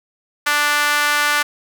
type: tone with high-pass filter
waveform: sawtooth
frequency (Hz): 293.7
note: D4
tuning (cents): 0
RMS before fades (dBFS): -17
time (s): 0.46-1.43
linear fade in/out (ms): 10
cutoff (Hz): 1400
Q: 2
effects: none